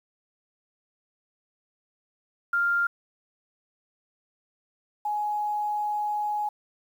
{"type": "tone pair in turn", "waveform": "sine", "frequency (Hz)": [1396.9, 837.3], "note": ["F6", "G#5"], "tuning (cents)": [0, 14], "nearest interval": "major sixth", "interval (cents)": 886, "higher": "first", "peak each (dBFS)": [-21, -25], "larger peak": "first", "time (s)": [[2.53, 2.87], [5.05, 6.49]], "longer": "second", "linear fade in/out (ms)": 5, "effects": ["9-bit"]}